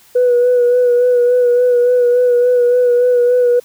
sine tone with vibrato, 490.4 Hz, B4, 12 cents flat, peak -7 dBFS, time 0.15-3.6 s, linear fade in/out 10 ms, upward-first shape sine, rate 3.5 Hz, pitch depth 27 cents each way, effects tanh soft clip ceiling -5 dBFS + white hiss -47 dBFS RMS until 3.64 s

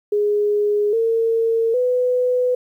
sine tone with pitch steps, 414.9 / 455.1 / 499.1 Hz, G#4 / A#4 / B4, -2 / -42 / +18 cents, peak -15 dBFS, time 0.12-2.55 s, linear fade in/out 5 ms, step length 810 ms, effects 9-bit

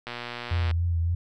click train, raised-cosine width 0.3 ms, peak -18 dBFS, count 78, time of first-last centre 0.07-0.712 s, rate 120 Hz
sine tone with vibrato, 84.8 Hz, E2, 50 cents sharp, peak -22 dBFS, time 0.51-1.15 s, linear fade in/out 5 ms, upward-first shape triangle, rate 3.6 Hz, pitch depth 44 cents each way
effects none

